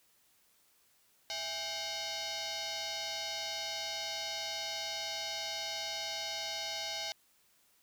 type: tone with frequency modulation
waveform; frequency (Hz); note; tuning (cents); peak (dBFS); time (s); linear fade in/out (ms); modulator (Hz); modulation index
sine; 657; E5; -6; -33; 1.3-7.12; 0; 739; 7.1
effects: tanh soft clip ceiling -35 dBFS + white hiss -69 dBFS RMS until 7.82 s